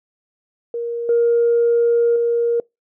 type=tone with level steps; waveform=sine; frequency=470 Hz; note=A#4; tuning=14 cents sharp; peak=-21 / -11 / -14 dBFS; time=0.74-2.6 s; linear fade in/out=2 ms; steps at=1.09 / 2.16 s; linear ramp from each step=2 ms; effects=noise-tail reverb RT60 0.2 s tail -26 dB re dry + tanh soft clip ceiling -8 dBFS